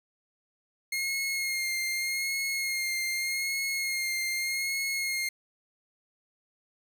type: tone with vibrato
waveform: sawtooth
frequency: 2139 Hz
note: C7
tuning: 38 cents sharp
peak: -25 dBFS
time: 0.92-5.29 s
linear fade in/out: 5 ms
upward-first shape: sine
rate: 0.83 Hz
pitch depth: 28 cents each way
effects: none